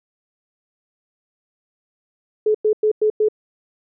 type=tone bursts; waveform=sine; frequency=428.4 Hz; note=A4; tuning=46 cents flat; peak=-13 dBFS; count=5; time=2.46-3.286 s; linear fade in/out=5 ms; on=86 ms; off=99 ms; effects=none